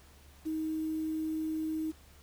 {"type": "tone with quantisation", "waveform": "sine", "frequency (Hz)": 315.1, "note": "D#4", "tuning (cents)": 22, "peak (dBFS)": -31, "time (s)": [0.45, 1.92], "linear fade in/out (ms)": 20, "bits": 9, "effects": ["added 72 Hz sine -57 dBFS peak until 2.22 s", "pink hiss -60 dBFS RMS until 2.22 s"]}